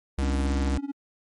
square tone with vibrato, 67.5 Hz, C#2, 45 cents flat, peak -24 dBFS, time 0.18-0.78 s, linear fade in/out 5 ms, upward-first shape sine, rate 15 Hz, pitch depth 14 cents each way
triangle tone with tremolo, 280 Hz, C#4, 18 cents sharp, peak -24 dBFS, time 0.22-0.92 s, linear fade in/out 10 ms, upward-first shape sine, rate 18 Hz, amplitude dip 90%
effects MP3 48 kbps

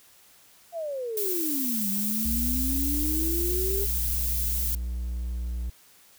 sine exponential two-way sweep, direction down then up, 700 to 196 to 407.3 Hz, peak -29 dBFS, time 0.72-3.87 s, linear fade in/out 50 ms, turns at 1.89 s
violet noise, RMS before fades -29 dBFS, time 1.17-4.75 s, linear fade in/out 2 ms
triangle tone, 60.2 Hz, B1, 44 cents flat, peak -26 dBFS, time 2.25-5.7 s, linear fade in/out 5 ms
effects white hiss -56 dBFS RMS until 6.18 s

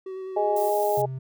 triangle tone with vibrato, 378.1 Hz, F#4, 38 cents sharp, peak -30 dBFS, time 0.06-0.7 s, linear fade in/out 5 ms, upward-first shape square, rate 9.7 Hz, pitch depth 11 cents each way
harmonic tone, 207.4 Hz, G#3, 2 cents flat, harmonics 2 / 3 / 4, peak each -25 / -25 / -25 dBFS, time 0.36-1.06 s, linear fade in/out 10 ms
violet noise, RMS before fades -37 dBFS, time 0.56-1.02 s, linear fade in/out 5 ms
triangle tone, 131.3 Hz, C3, 6 cents sharp, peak -28 dBFS, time 0.97-1.19 s, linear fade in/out 10 ms
effects none

